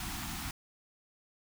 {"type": "band-stop noise", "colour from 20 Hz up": "pink", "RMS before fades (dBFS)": -39, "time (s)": [0, 0.51], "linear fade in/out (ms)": 2, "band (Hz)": [350, 690], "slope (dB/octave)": 96, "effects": []}